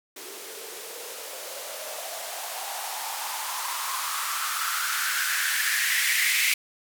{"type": "noise with band-pass filter sweep", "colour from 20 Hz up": "violet", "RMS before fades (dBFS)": -29, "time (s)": [0.16, 6.54], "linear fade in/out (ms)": 5, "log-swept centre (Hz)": [370, 2200], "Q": 5.4, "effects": []}